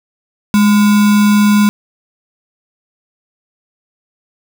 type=tone with sample-and-hold; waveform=sine; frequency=207.7 Hz; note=G#3; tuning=in tune; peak=-6 dBFS; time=0.54-1.69 s; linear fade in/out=0 ms; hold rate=1225 Hz; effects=none